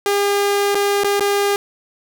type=tone with dropouts; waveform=sawtooth; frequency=403.9 Hz; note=G#4; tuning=48 cents flat; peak=-11 dBFS; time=0.06-1.56 s; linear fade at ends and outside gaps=1 ms; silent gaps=0.746-0.752 / 1.036-1.044 / 1.196-1.207 s; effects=none